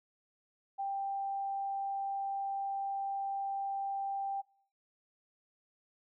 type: tone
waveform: sine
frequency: 788 Hz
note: G5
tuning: 9 cents sharp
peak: -33 dBFS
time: 0.78-4.42 s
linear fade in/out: 20 ms
effects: noise-tail reverb RT60 0.6 s tail -25 dB re dry